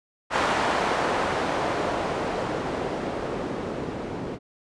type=noise with low-pass filter sweep; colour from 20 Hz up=blue; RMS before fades=-27 dBFS; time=0.3-4.39 s; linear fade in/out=50 ms; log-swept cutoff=970 to 320 Hz; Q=0.86; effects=resampled to 22050 Hz